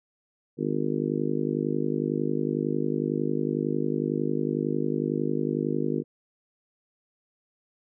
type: harmonic tone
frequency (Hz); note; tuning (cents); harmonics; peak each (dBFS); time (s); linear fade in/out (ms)
51; G#1; -31; 3 / 4 / 5 / 6 / 7 / 8 / 9; -32 / -36 / -30 / -31 / -31 / -34 / -34; 0.57-6.04; 50
effects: none